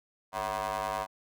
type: ring-modulated tone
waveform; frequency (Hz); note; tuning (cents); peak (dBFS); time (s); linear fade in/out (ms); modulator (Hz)
20% pulse; 100; G2; +35; -23; 0.32-1.07; 50; 855
effects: none